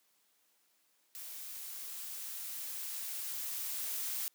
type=noise with level ramp; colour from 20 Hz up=blue; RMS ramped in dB=-46 to -37 dBFS; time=1.15-4.28 s; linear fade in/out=0 ms; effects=white hiss -73 dBFS RMS until 4.34 s + high-pass 200 Hz 12 dB/octave